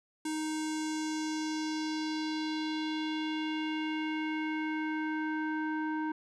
square tone with low-pass filter sweep, 311.1 Hz, D#4, in tune, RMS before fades -34 dBFS, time 0.25-6.12 s, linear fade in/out 5 ms, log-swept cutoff 8800 to 1300 Hz, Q 2.5, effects none

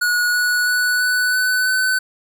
square tone with pitch steps, 1457 / 1468 / 1479 / 1490.2 / 1501.4 / 1512.7 Hz, F#6 / F#6 / F#6 / F#6 / F#6 / F#6, -27 / -14 / -1 / +12 / +25 / +38 cents, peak -16 dBFS, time 0.01-1.99 s, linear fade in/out 10 ms, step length 330 ms, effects none

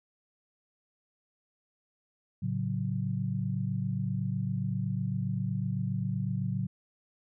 sine chord, F# minor, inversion first, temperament just, 111 / 138.75 / 185 Hz, A2 / C#3 / F#3, +16 / +2 / 0 cents, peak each -33 dBFS, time 2.42-6.67 s, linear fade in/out 10 ms, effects none

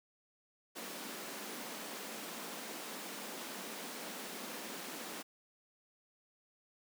pink high-pass noise, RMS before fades -45 dBFS, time 0.75-5.23 s, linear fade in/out 20 ms, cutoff 190 Hz, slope 48 dB/octave, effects none

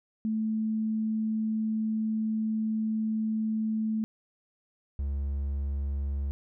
sine / triangle tone pair in turn, 218.9 / 69.91 Hz, A3 / C#2, -9 / +15 cents, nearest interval octave + minor sixth, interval 1976 cents, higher first, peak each -26 dBFS, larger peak neither, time 0.25-4.04 / 4.99-6.31 s, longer first, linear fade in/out 0 ms, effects none

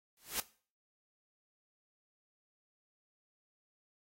white noise with exponential growth, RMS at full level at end -32 dBFS, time 0.17-0.4 s, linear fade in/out 1 ms, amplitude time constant 49 ms, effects noise-tail reverb RT60 0.4 s tail -18 dB re dry + AAC 48 kbps

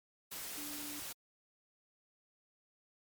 sine tone in noise, 293.7 Hz, D4, in tune, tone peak -48 dBFS, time 0.57-1 s, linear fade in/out 10 ms, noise white, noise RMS -44 dBFS, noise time 0.31-1.13 s, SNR -7 dB, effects MP3 96 kbps

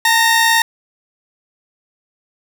sawtooth tone pair together, 900 / 1859.2 Hz, A5 / A#6, +39 / -5 cents, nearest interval octave + minor second, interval 1256 cents, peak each -10 dBFS, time 0.05-0.62 s, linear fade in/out 2 ms, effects none

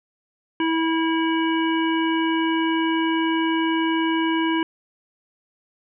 harmonic tone, 325.3 Hz, E4, 23 cents flat, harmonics 1 / 3 / 5 / 7 / 9, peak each -20 / -26 / -30 / -32 / -31 dBFS, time 0.6-4.63 s, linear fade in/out 2 ms, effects none

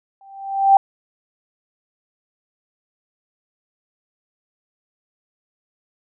sine tone with exponential growth, 784 Hz, G5, in tune, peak -5 dBFS, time 0.21-0.77 s, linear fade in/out 2 ms, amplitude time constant 120 ms, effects none

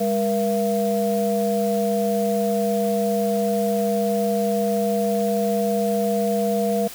sine tone cluster, 203.4 / 475.3 / 675 Hz, G#3 / A#4 / E5, -36 / +34 / +41 cents, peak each -23 dBFS, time 0-6.88 s, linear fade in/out 10 ms, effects white hiss -38 dBFS RMS until 6.94 s

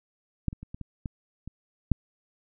clicks, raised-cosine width 5 ms, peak -13 / -25 / -28 / -25 / -24 / -20 / -26 / -8 dBFS, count 8, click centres 0.483 / 0.529 / 0.63 / 0.745 / 0.813 / 1.058 / 1.476 / 1.917 s, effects none

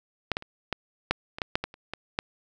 clicks, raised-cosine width 0.3 ms, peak -9 / -12 / -26 / -11 / -6 / -20 / -11 / -7 / -14 / -30 / -17 / -9 dBFS, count 12, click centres 0.317 / 0.369 / 0.424 / 0.727 / 1.11 / 1.385 / 1.418 / 1.555 / 1.64 / 1.741 / 1.936 / 2.189 s, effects none

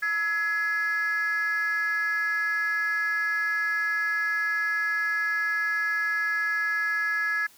sine tone with frequency modulation, 1685 Hz, G#6, 25 cents sharp, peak -22 dBFS, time 0.02-7.47 s, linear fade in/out 10 ms, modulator 379 Hz, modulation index 0.6, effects tanh soft clip ceiling -21 dBFS + white hiss -55 dBFS RMS until 7.57 s

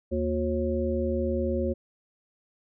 harmonic tone with a mistuned harmonic, 77.6 Hz, D#2, 4 cents flat, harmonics 1 / 3 / 5 / 7, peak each -30 / -30 / -30 / -30 dBFS, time 0.11-1.74 s, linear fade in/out 20 ms, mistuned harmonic 5, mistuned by -120 cents, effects none

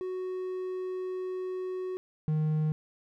triangle tone pair in turn, 370 / 154.58 Hz, F#4 / D#3, 0 / -11 cents, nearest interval octave + minor third, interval 1511 cents, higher first, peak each -30 / -23 dBFS, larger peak second, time 0.01-1.97 / 2.28-2.72 s, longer first, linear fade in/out 0 ms, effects none

